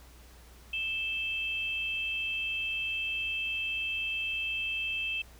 sine tone pair together, 2637 / 3160 Hz, E7 / G7, 0 / +13 cents, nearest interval minor third, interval 313 cents, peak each -31 / -37 dBFS, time 0.73-5.22 s, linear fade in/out 5 ms, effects added 60 Hz sine -52 dBFS peak until 5.39 s + pink hiss -57 dBFS RMS until 5.39 s

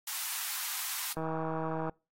white high-pass noise, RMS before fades -36 dBFS, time 0.07-1.13 s, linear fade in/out 5 ms, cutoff 810 Hz, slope 48 dB/octave
click train, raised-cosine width 1 ms, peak -22 dBFS, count 117, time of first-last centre 1.17-1.895 s, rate 160 Hz
effects noise-tail reverb RT60 0.3 s tail -24 dB re dry + AAC 48 kbps

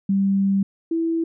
sine tone pair in turn, 196 / 329.6 Hz, G3 / E4, 0 / 0 cents, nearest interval major sixth, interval 900 cents, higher second, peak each -16 / -19 dBFS, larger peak first, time 0.09-0.63 / 0.91-1.24 s, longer first, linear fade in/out 5 ms, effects none

